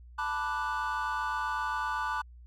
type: chord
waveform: triangle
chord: B minor seventh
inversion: third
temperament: equal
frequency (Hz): 880 / 987.8 / 1174.7 / 1480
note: A5 / B5 / D6 / F#6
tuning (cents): 0 / 0 / 0 / 0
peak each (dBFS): -33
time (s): 0.18-2.22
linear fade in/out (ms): 10
effects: tanh soft clip ceiling -21 dBFS + added 60 Hz sine -48 dBFS peak until 2.46 s